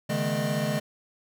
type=tone cluster; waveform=square; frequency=141 / 157.5 / 214.1 / 244.8 / 609 Hz; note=C#3 / D#3 / A3 / B3 / D#5; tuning=+30 / +21 / -47 / -15 / -37 cents; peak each=-32 / -32 / -31 / -39 / -32 dBFS; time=0.09-0.8 s; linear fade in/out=10 ms; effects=none